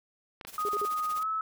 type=clicks; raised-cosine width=0.3 ms; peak=-25 dBFS; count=2; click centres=0.412 / 0.45 s
type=noise with tremolo; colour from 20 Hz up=white; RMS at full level=-43 dBFS; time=0.47-1.23 s; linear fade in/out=0 ms; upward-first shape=sine; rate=16 Hz; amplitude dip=75%
type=tone with pitch glide; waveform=sine; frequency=1244.5 to 1300.3 Hz; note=D#6 to E6; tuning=0 to -24 cents; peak=-28 dBFS; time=0.58-1.41 s; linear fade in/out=2 ms; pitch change=+76 cents; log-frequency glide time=1.17-1.27 s
type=tone bursts; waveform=sine; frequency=411.7 Hz; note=G#4; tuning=15 cents flat; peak=-31 dBFS; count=3; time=0.65-0.851 s; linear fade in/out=0 ms; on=37 ms; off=45 ms
effects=none